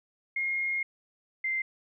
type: tone pair in turn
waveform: sine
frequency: 2141 / 2086 Hz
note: C7 / C7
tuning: +39 / -6 cents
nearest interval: unison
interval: 45 cents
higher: first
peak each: -27 / -27 dBFS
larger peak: neither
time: 0.36-0.83 / 1.44-1.62 s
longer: first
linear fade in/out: 5 ms
effects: none